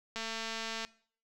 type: click train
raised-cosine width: 0.2 ms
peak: -21 dBFS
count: 156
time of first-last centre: 0.16-0.849 s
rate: 225 Hz
effects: noise-tail reverb RT60 0.5 s tail -20 dB re dry